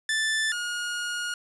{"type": "tone pair in turn", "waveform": "sawtooth", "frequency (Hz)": [1760, 1434.7], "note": ["A6", "F6"], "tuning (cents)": [0, 46], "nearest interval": "major third", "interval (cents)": 354, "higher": "first", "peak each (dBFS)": [-20, -25], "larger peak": "first", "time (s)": [[0.09, 0.52], [0.52, 1.34]], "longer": "second", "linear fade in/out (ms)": 2, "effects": ["resampled to 24000 Hz", "9-bit"]}